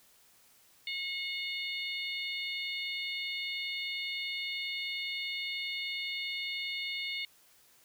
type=harmonic tone; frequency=723 Hz; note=F#5; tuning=40 cents flat; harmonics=3 / 4 / 5 / 6; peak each=-37 / -41 / -40 / -43 dBFS; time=0.87-7.25 s; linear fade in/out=2 ms; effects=white hiss -63 dBFS RMS until 7.84 s